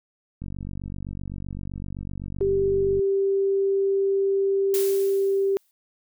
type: click train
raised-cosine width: 5 ms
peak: -22 dBFS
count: 124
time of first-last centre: 0.42-2.993 s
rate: 47.8 Hz
type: tone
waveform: sine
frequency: 392 Hz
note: G4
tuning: in tune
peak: -19 dBFS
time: 2.41-5.57 s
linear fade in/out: 0 ms
type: noise with exponential decay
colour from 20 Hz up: blue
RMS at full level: -28 dBFS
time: 4.74-5.71 s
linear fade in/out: 0 ms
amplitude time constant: 210 ms
effects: none